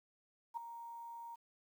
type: tone with ADSR envelope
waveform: sine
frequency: 932.3 Hz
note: A#5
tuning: in tune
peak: -35 dBFS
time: 0.54-1.36 s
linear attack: 31 ms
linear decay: 4 ms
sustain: -11 dB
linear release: 16 ms
effects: 11-bit

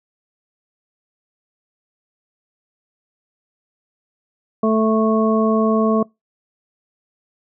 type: harmonic tone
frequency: 220 Hz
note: A3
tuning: in tune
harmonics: 1 / 2 / 3 / 5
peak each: -16 / -19 / -21 / -23 dBFS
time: 4.63-6.03 s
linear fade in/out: 5 ms
effects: noise-tail reverb RT60 0.2 s tail -25 dB re dry

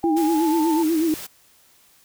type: tone with pitch glide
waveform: sine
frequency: 803 to 885.9 Hz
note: G5 to A5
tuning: +41 to +12 cents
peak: -24 dBFS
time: 0.03-0.83 s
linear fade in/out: 10 ms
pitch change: +171 cents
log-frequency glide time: 0.14-0.59 s
type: tone with vibrato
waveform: sine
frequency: 322.1 Hz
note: E4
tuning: 40 cents flat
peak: -17 dBFS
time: 0.04-1.14 s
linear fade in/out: 0 ms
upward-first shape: sine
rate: 8.2 Hz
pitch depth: 85 cents each way
type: noise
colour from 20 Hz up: white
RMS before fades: -35 dBFS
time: 0.16-1.27 s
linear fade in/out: 10 ms
effects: white hiss -56 dBFS RMS until 2.04 s

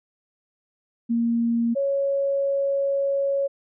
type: tone pair in turn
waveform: sine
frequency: 233.1 / 554.4 Hz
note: A#3 / C#5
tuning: 0 / 0 cents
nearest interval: octave + minor third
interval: 1500 cents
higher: second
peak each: -19 / -20 dBFS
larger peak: first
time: 1.09-1.75 / 1.75-3.48 s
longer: second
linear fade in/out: 20 ms
effects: none

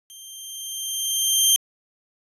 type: tone with level ramp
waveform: 15% pulse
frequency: 3159 Hz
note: G7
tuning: 13 cents sharp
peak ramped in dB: -34 to -6 dBFS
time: 0.1-1.56 s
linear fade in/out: 0 ms
effects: resampled to 32000 Hz

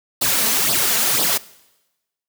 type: noise with flanger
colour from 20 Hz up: white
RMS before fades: -18 dBFS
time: 0.21-1.38 s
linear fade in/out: 10 ms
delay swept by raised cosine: 0.21 to 4.51 ms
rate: 2 Hz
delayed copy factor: +0.75
effects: noise-tail reverb RT60 1.0 s tail -21 dB re dry + high-pass 100 Hz 12 dB/octave

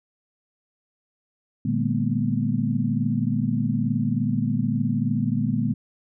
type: tone cluster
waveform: sine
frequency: 116.4 / 149.6 / 203.3 / 226.7 / 245.7 Hz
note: A#2 / D3 / G#3 / A#3 / B3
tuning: -2 / +32 / -37 / -48 / -9 cents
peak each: -27 dBFS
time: 1.65-5.74 s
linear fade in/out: 5 ms
effects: none

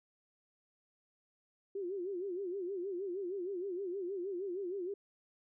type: tone with vibrato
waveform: sine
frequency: 374.1 Hz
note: F#4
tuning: 19 cents sharp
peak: -36 dBFS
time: 1.75-4.94 s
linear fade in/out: 5 ms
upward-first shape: sine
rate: 6.4 Hz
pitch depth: 140 cents each way
effects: none

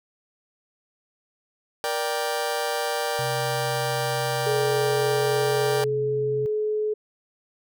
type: chord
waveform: sawtooth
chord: G minor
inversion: first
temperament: just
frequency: 470.4 / 588 / 784 Hz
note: Bb4 / D5 / G5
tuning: +16 / +2 / 0 cents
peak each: -25 dBFS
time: 1.84-5.84 s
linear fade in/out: 0 ms
type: tone with pitch glide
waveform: sine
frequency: 129.7 to 131.21 Hz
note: C3 to C3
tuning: -15 to +5 cents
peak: -30 dBFS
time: 3.19-6.46 s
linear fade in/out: 0 ms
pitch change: +20 cents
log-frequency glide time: 5.14-5.79 s
type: tone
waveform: sine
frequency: 426.7 Hz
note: G#4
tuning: 47 cents sharp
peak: -22 dBFS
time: 4.46-6.94 s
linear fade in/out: 10 ms
effects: none

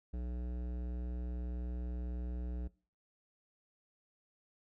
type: tone with hard clipping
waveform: sine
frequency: 60.8 Hz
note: B1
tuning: 26 cents flat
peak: -39 dBFS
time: 0.13-2.68 s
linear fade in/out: 10 ms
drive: 15 dB
effects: noise-tail reverb RT60 0.4 s tail -22 dB re dry

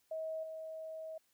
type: tone with level steps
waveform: sine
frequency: 638 Hz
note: D#5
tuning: 43 cents sharp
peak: -37 / -42 dBFS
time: 0.11-1.18 s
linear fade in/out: 5 ms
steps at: 0.43 s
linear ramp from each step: 5 ms
effects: white hiss -75 dBFS RMS until 1.33 s

